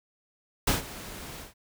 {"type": "noise with ADSR envelope", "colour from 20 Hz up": "pink", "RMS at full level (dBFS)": -23, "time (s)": [0.67, 1.54], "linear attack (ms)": 6, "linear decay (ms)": 140, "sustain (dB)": -18, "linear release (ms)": 150, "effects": []}